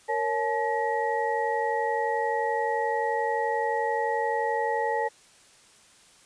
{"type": "tone cluster", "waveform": "sine", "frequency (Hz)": [463.5, 555, 860, 1901], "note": ["A#4", "C#5", "A5", "A#6"], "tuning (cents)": [-10, 2, -40, 33], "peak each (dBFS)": [-29, -32, -27, -33], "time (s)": [0.08, 5.09], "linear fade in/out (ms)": 20, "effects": ["white hiss -56 dBFS RMS until 6.25 s", "resampled to 22050 Hz"]}